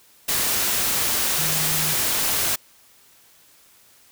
sine tone in noise, 155.56 Hz, D#3, in tune, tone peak -31 dBFS, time 1.38-1.94 s, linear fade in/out 10 ms, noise white, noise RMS -22 dBFS, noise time 0.28-2.56 s, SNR -12 dB, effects white hiss -54 dBFS RMS until 4.11 s

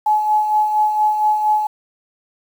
sine tone with tremolo, 851 Hz, G#5, 42 cents sharp, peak -11 dBFS, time 0.06-1.67 s, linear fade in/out 5 ms, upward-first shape sine, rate 4.3 Hz, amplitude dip 50%, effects 7-bit

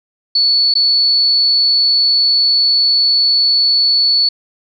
sine tone with dropouts, 4435 Hz, C#8, in tune, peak -9 dBFS, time 0.35-4.29 s, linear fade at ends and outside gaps 5 ms, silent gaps 0.74-0.752 s, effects none

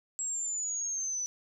sine exponential sweep, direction down, 7670 to 5940 Hz, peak -31 dBFS, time 0.19-1.26 s, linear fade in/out 0 ms, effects none

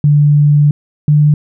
sine tone pair in turn, 146.83 / 148.88 Hz, D3 / D3, 0 / +24 cents, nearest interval unison, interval 24 cents, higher second, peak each -5 dBFS, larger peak neither, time 0.04-0.71 / 1.08-1.34 s, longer first, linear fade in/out 2 ms, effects none

